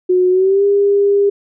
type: tone with pitch glide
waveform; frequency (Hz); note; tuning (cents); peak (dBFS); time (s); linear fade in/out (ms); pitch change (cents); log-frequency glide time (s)
sine; 364.9 to 402.5; F#4 to G4; -24 to +46; -9; 0.09-1.3; 10; +170; 0.3-0.64
effects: none